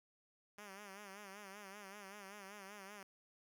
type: tone with vibrato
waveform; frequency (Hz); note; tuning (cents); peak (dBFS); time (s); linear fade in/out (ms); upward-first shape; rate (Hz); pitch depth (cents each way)
5% pulse; 200; G3; +35; -40; 0.58-3.03; 2; sine; 5.2; 86
effects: none